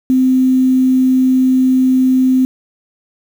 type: tone with quantisation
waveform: sine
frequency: 258.5 Hz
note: C4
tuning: 21 cents flat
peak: -8 dBFS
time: 0.1-2.45 s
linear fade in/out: 0 ms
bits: 6
effects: none